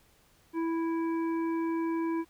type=harmonic tone; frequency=329.6 Hz; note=E4; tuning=in tune; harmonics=1 / 3 / 5 / 7; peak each=-28 / -38 / -48 / -49 dBFS; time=0.53-2.25 s; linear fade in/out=50 ms; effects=pink hiss -64 dBFS RMS until 2.29 s